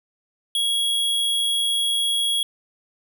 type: tone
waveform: square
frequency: 3319 Hz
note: G#7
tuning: 2 cents flat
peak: -20 dBFS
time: 0.55-2.43 s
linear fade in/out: 2 ms
effects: none